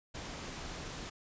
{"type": "noise", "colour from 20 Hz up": "pink", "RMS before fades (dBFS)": -43, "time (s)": [0.14, 1.1], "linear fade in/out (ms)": 10, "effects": ["resampled to 16000 Hz"]}